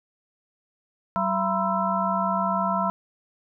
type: tone cluster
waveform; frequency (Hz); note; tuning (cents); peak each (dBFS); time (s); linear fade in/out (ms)
sine; 190.5 / 676 / 962 / 1022 / 1327; G3 / E5 / B5 / C6 / E6; -49 / +43 / -46 / -41 / +11; -28; 1.16-2.9; 0
effects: none